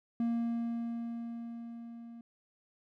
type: tone with level ramp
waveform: triangle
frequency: 233.1 Hz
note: A#3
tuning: in tune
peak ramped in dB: -26 to -44 dBFS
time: 0.2-2.21 s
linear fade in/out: 2 ms
effects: none